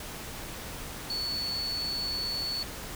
sine tone in noise, 4435 Hz, C#8, in tune, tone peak -30 dBFS, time 1.1-2.63 s, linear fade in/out 2 ms, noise pink, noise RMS -40 dBFS, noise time 0-2.95 s, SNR +7 dB, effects none

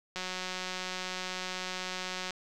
click train, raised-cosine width 0.2 ms, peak -19 dBFS, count 396, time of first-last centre 0.16-2.307 s, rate 184 Hz, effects none

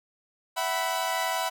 sawtooth chord, E suspended second, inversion none, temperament equal with one note detuned, 659.3 / 751.2 / 987.8 Hz, E5 / F#5 / B5, 0 / +26 / 0 cents, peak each -28 / -27 / -26 dBFS, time 0.56-1.5 s, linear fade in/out 20 ms, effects none

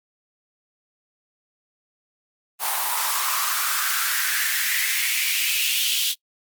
white noise with high-pass filter sweep, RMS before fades -23 dBFS, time 2.59-6.15 s, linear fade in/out 50 ms, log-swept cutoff 830 to 3300 Hz, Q 4.1, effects noise-tail reverb RT60 0.1 s tail -25 dB re dry + Opus 32 kbps

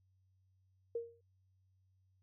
sine tone with exponential decay, 466.2 Hz, A#4, in tune, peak -33 dBFS, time 0.95-1.21 s, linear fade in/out 5 ms, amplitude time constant 56 ms, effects added 94 Hz sine -70 dBFS peak until 2.22 s

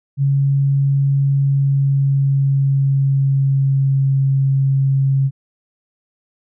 sine tone with pitch glide, 138.59 to 135.97 Hz, C#3 to C#3, 0 to -33 cents, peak -12 dBFS, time 0.17-5.31 s, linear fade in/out 50 ms, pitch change -33 cents, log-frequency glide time 1.38-4.18 s, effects none

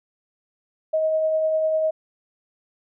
sine tone with tremolo, 631 Hz, D#5, 24 cents sharp, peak -17 dBFS, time 0.93-1.91 s, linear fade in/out 10 ms, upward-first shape triangle, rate 10 Hz, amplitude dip 30%, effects none

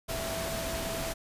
sine tone in noise, 659.3 Hz, E5, in tune, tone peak -36 dBFS, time 0.08-1.14 s, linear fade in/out 20 ms, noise pink, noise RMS -35 dBFS, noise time 0.08-1.14 s, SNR -4 dB, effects resampled to 32000 Hz

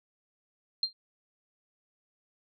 sine tone with exponential decay, 4182 Hz, C8, 2 cents flat, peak -21 dBFS, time 0.83-0.93 s, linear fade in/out 2 ms, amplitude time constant 20 ms, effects none

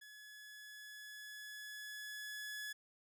sawtooth tone with level ramp, 1700 Hz, G#6, 40 cents sharp, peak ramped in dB -51 to -39 dBFS, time 0.01-2.73 s, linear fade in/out 10 ms, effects none

